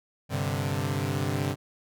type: chord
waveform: sawtooth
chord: G suspended fourth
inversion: none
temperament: equal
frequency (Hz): 98 / 130.81 / 146.83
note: G2 / C3 / D3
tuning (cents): 0 / 0 / 0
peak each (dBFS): -27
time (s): 0.29-1.56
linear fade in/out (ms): 50
effects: none